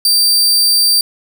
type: tone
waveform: sawtooth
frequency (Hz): 4680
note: D8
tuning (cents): -7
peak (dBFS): -6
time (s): 0.05-1.01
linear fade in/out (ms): 2
effects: 8-bit